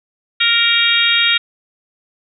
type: harmonic tone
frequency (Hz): 466.2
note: A#4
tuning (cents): 0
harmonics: 3 / 4 / 5 / 6 / 7 / 8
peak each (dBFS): -20 / -21 / -17 / -20 / -18 / -16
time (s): 0.4-1.38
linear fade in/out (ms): 10
effects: none